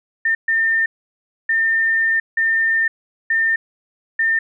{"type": "tone bursts at uneven times", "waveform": "sine", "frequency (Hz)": 1807, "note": "A6", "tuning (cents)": 46, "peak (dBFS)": -14, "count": 6, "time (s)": [[0.25, 0.35], [0.48, 0.86], [1.49, 2.2], [2.37, 2.88], [3.3, 3.56], [4.19, 4.39]], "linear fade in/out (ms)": 5, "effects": []}